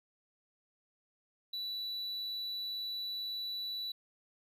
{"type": "tone", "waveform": "triangle", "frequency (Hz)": 3951, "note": "B7", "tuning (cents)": 0, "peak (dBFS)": -35, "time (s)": [1.53, 3.92], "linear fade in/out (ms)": 5, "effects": []}